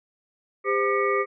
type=tone cluster; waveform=sine; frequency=400.9 / 517 / 1201 / 1932 / 2220 Hz; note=G4 / C5 / D6 / B6 / C#7; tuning=+39 / -21 / +38 / -39 / +2 cents; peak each=-24 / -28 / -25 / -31 / -30 dBFS; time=0.64-1.26 s; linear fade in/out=50 ms; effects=none